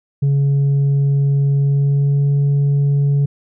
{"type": "tone with pitch glide", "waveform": "sine", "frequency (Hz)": [140, 141.63], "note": ["C#3", "C#3"], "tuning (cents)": [18, 38], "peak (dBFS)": -9, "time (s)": [0.22, 3.26], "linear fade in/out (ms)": 10, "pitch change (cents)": 20, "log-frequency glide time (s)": [1.58, 2.29], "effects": ["tanh soft clip ceiling -11 dBFS"]}